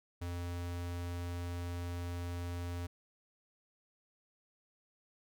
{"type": "tone", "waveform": "square", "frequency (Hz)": 87.31, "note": "F2", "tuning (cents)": 0, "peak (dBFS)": -38, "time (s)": [0.21, 2.87], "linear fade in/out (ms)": 10, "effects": []}